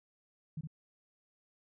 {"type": "tone with echo", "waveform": "sine", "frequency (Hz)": 155.56, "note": "D#3", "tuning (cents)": 0, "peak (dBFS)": -36, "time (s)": [0.57, 0.61], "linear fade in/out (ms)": 5, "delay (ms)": 63, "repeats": 1, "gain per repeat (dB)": -3, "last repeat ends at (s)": 0.673, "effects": []}